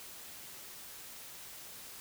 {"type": "silence", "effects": ["white hiss -49 dBFS RMS until 2 s"]}